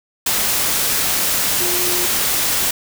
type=tone in noise; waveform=sine; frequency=355.7 Hz; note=F4; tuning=32 cents sharp; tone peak=-25 dBFS; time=1.6-2.06 s; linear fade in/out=5 ms; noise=white; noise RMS=-18 dBFS; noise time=0.26-2.71 s; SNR=-10 dB; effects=none